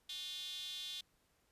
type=tone with high-pass filter; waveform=square; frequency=164.81 Hz; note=E3; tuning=in tune; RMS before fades=-45 dBFS; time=0.09-1.01 s; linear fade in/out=5 ms; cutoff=3500 Hz; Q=7.9; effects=pink hiss -75 dBFS RMS until 1.51 s + resampled to 32000 Hz